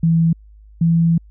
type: tone pair in turn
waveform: sine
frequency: 164.81 / 166.53 Hz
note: E3 / E3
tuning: 0 / +18 cents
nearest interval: unison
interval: 18 cents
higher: second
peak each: -11 dBFS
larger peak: neither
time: 0.03-0.33 / 0.81-1.18 s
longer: second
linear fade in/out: 5 ms
effects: added 52 Hz sine -41 dBFS peak until 1.3 s